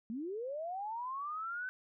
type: linear sweep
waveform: sine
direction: up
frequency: 211.2 to 1530 Hz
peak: -37 dBFS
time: 0.1-1.69 s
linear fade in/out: 0 ms
effects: none